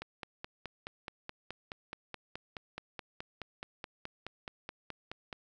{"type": "click train", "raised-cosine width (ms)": 0.3, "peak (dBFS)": -24, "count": 26, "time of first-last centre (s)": [0.02, 5.328], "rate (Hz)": 4.71, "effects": []}